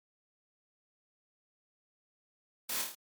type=noise with echo; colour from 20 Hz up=white; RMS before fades=-36 dBFS; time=2.69-2.82 s; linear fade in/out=5 ms; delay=26 ms; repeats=5; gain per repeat=-3 dB; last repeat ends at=2.95 s; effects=high-pass 200 Hz 12 dB/octave + MP3 96 kbps